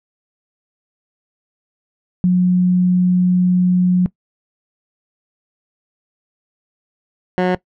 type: tone pair in turn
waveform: sine / 15% pulse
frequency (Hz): 180.8 / 182.16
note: F#3 / F#3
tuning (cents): -40 / -27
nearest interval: unison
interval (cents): 13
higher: second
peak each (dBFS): -10 / -7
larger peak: second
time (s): 2.24-4.06 / 7.38-7.55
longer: first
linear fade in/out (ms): 0
effects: noise-tail reverb RT60 0.1 s tail -19 dB re dry + low-pass 2000 Hz 12 dB/octave